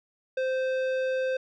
triangle tone with tanh clipping, 520 Hz, C5, 11 cents flat, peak -27 dBFS, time 0.37-1.37 s, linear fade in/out 5 ms, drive 17 dB, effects none

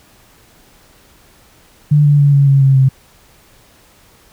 sine tone with pitch steps, 148 / 145.37 / 142.79 / 140.26 / 137.77 / 135.33 / 132.92 Hz, D3 / D3 / D3 / C#3 / C#3 / C#3 / C3, +14 / -17 / -48 / +21 / -10 / -41 / +28 cents, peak -6 dBFS, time 1.91-2.89 s, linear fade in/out 10 ms, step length 140 ms, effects pink hiss -48 dBFS RMS until 4.32 s

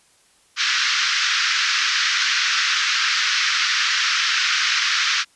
pink band-pass noise, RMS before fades -20 dBFS, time 0.56-5.25 s, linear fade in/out 50 ms, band 1300 to 6000 Hz, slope 48 dB/octave, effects white hiss -57 dBFS RMS until 5.35 s + resampled to 24000 Hz

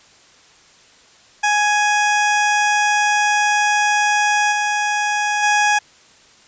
20% pulse tone with level steps, 833 Hz, G#5, 5 cents sharp, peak -9 / -12 / -8 dBFS, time 1.43-5.79 s, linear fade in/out 10 ms, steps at 4.51 / 5.42 s, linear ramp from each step 20 ms, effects white hiss -49 dBFS RMS until 6.47 s + resampled to 16000 Hz

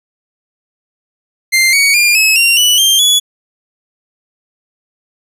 sawtooth tone with pitch steps, 2093 / 2243 / 2404 / 2577 / 2762 / 2960 / 3172 / 3400 Hz, C7 / C#7 / D7 / E7 / F7 / F#7 / G7 / G#7, 0 / +20 / +40 / -40 / -20 / 0 / +20 / +40 cents, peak -4 dBFS, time 1.52-3.2 s, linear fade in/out 20 ms, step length 210 ms, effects resampled to 32000 Hz

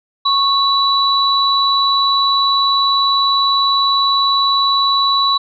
sine tone pair together, 1100 / 3940 Hz, C#6 / B7, -14 / -5 cents, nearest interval octave + minor seventh, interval 2209 cents, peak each -14 dBFS, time 0.25-5.38 s, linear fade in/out 10 ms, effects none

